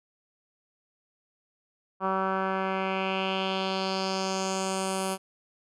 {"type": "tone with low-pass filter sweep", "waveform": "10% pulse", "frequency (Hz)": 190.6, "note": "G3", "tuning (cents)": -48, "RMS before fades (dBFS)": -29, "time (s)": [2, 5.18], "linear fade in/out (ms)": 50, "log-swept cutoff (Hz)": [1200, 11000], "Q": 2.9, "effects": []}